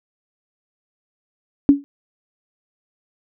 sine tone with exponential decay, 282.1 Hz, C#4, 30 cents sharp, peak -3 dBFS, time 1.69-1.84 s, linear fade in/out 0 ms, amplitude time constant 31 ms, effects none

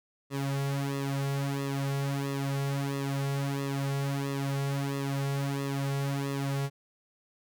sawtooth tone with flanger, 138.8 Hz, C#3, 3 cents sharp, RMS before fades -31 dBFS, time 0.3-6.7 s, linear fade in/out 50 ms, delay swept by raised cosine 1.3 to 3.3 ms, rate 1.5 Hz, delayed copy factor -0.85, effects none

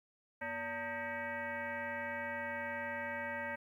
sine tone with frequency modulation, 1244.5 Hz, D#6, in tune, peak -37 dBFS, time 0.41-3.56 s, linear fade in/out 10 ms, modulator 335 Hz, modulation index 2.7, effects 12-bit

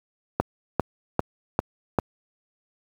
click train, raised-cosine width 1 ms, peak -5 dBFS, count 5, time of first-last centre 0.4-1.987 s, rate 2.52 Hz, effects high-pass 60 Hz 12 dB/octave + 7-bit

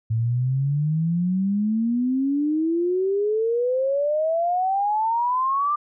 sine exponential sweep, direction up, 110 to 1199 Hz, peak -19 dBFS, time 0.1-5.76 s, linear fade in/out 10 ms, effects none

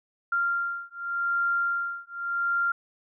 sine beating tone pair, 1389 / 1389.86 Hz, F6 / F6, -10 / -9 cents, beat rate 0.86 Hz, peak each -28 dBFS, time 0.32-2.72 s, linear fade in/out 5 ms, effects none

